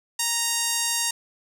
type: tone with band-pass filter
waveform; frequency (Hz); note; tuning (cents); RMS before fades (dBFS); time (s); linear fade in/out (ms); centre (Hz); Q
sawtooth; 932.3; A#5; 0; -25; 0.19-1.11; 5; 8000; 1.2
effects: none